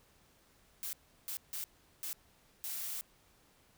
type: noise bursts at uneven times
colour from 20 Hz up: blue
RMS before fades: -40 dBFS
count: 5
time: 0.83-0.93 / 1.28-1.37 / 1.53-1.64 / 2.03-2.13 / 2.64-3.01 s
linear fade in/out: 0 ms
effects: pink hiss -67 dBFS RMS until 3.77 s